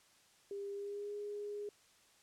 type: tone with pitch glide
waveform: sine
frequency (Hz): 400.6 to 412.8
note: G4 to G#4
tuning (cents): +38 to -10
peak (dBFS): -40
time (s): 0.51-1.69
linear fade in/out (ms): 2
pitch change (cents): +52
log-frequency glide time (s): 0.72-1.14
effects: white hiss -67 dBFS RMS until 2.22 s + low-pass 9000 Hz 12 dB/octave